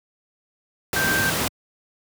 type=tone in noise; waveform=sine; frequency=1568 Hz; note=G6; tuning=in tune; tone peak=-21 dBFS; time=0.96-1.3 s; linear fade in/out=2 ms; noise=pink; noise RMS=-23 dBFS; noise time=0.93-1.48 s; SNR=-1 dB; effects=high-pass 100 Hz 12 dB/octave